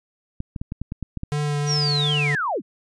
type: clicks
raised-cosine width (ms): 5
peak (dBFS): -16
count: 9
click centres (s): 0.404 / 0.562 / 0.615 / 0.721 / 0.816 / 0.921 / 1.027 / 1.173 / 1.234
type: tone with vibrato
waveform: square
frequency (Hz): 146.83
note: D3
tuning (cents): 0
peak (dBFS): -22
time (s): 1.32-2.35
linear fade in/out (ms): 0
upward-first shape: triangle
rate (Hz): 2.8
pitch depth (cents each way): 18
type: linear sweep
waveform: sine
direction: down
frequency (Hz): 5900 to 138.59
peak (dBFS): -21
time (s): 1.66-2.62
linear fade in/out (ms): 50
effects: resampled to 22050 Hz